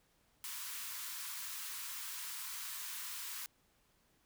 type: high-pass noise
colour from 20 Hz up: white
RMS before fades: -44 dBFS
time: 0.44-3.46 s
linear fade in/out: 0 ms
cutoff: 920 Hz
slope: 96 dB/octave
effects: pink hiss -73 dBFS RMS until 4.25 s